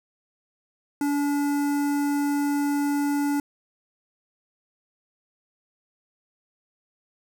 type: tone with notch filter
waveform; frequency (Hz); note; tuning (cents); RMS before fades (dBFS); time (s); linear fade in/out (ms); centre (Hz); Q
square; 287.4; D4; -37; -24; 1.01-3.4; 2; 3400; 0.62
effects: none